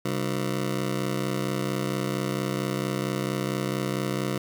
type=ring-modulated tone; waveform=20% pulse; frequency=164.6 Hz; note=E3; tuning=2 cents flat; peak=-18 dBFS; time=0.05-4.38 s; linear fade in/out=5 ms; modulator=32.2 Hz; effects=8-bit